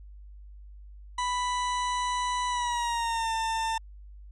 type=tone with pitch glide; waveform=40% pulse; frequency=990 to 897.4 Hz; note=B5 to A5; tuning=+4 to +34 cents; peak=-26 dBFS; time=1.18-3.78 s; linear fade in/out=5 ms; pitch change=-170 cents; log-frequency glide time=2.48-3.32 s; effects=added 50 Hz sine -44 dBFS peak until 4.31 s + resampled to 22050 Hz